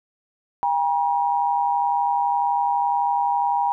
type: tone pair together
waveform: sine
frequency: 803.1 / 955 Hz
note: G5 / A#5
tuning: +42 / +42 cents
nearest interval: minor third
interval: 300 cents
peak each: -21 dBFS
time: 0.63-3.72 s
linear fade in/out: 0 ms
effects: none